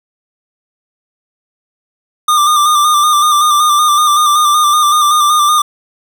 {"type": "tone with vibrato", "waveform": "square", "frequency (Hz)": 1200, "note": "D6", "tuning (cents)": 37, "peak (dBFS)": -8, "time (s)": [2.28, 5.62], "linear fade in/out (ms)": 5, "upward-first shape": "square", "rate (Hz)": 5.3, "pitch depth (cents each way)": 33, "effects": ["8-bit"]}